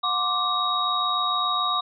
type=tone cluster; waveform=sine; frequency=725 / 1066 / 1173 / 3789 Hz; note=F#5 / C6 / D6 / A#7; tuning=-35 / +32 / -2 / +27 cents; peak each=-31 / -31 / -24 / -26 dBFS; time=0.03-1.81 s; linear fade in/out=10 ms; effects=none